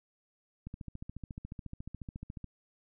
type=click train; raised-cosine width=5 ms; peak=-29 dBFS; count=26; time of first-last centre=0.67-2.443 s; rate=14.1 Hz; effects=none